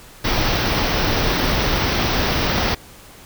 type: band-stop noise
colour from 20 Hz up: pink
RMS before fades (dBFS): -19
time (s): 0.24-2.75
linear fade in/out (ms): 10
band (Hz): 5900 to 15000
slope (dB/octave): 96
effects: pink hiss -43 dBFS RMS until 3.25 s